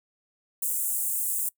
pink high-pass noise, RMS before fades -28 dBFS, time 0.62-1.49 s, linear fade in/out 5 ms, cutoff 7800 Hz, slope 48 dB/octave, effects noise-tail reverb RT60 0.1 s tail -23 dB re dry

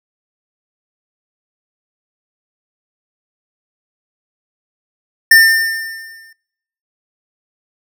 square tone with exponential decay, 1802 Hz, A6, 41 cents sharp, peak -3 dBFS, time 5.31-6.33 s, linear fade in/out 5 ms, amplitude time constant 220 ms, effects noise-tail reverb RT60 0.8 s tail -25 dB re dry

